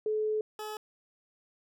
sine / 20% pulse tone pair in turn, 430 / 427.3 Hz, A4 / G#4, -40 / +49 cents, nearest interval unison, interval 11 cents, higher first, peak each -27 / -32 dBFS, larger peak first, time 0.06-0.41 / 0.59-0.77 s, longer first, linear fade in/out 2 ms, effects none

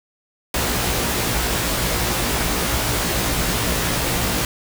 pink noise with comb filter, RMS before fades -21 dBFS, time 0.54-4.45 s, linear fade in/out 2 ms, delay 17 ms, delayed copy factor +1, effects none

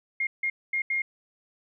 sine tone bursts at uneven times, 2132 Hz, C7, 32 cents sharp, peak -24 dBFS, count 4, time 0.2-0.27 / 0.43-0.5 / 0.73-0.82 / 0.9-1.02 s, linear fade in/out 5 ms, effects none

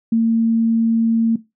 sine tone, 227.4 Hz, A#3, 43 cents flat, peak -12 dBFS, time 0.12-1.36 s, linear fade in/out 5 ms, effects noise-tail reverb RT60 0.2 s tail -17 dB re dry

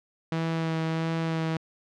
sawtooth tone with vibrato, 162.5 Hz, E3, 24 cents flat, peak -22 dBFS, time 0.32-1.57 s, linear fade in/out 2 ms, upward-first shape sine, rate 1.5 Hz, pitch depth 14 cents each way, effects low-pass 4000 Hz 12 dB/octave

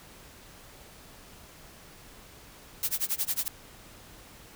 blue noise with tremolo, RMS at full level -27 dBFS, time 2.83-3.48 s, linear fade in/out 0 ms, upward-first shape sine, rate 11 Hz, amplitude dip 100%, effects pink hiss -51 dBFS RMS until 4.55 s

